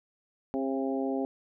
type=harmonic tone with a mistuned harmonic; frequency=134.1 Hz; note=C3; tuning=43 cents sharp; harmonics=2 / 3 / 4 / 5 / 6; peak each=-30 / -34 / -36 / -38 / -40 dBFS; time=0.54-1.25 s; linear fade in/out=0 ms; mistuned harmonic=5; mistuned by=+16 cents; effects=none